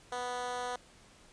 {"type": "tone with high-pass filter", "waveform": "10% pulse", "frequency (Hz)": 246.9, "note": "B3", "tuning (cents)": 0, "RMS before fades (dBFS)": -37, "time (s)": [0.12, 0.76], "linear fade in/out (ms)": 2, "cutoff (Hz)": 580, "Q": 1.7, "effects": ["pink hiss -59 dBFS RMS until 1.32 s", "resampled to 22050 Hz"]}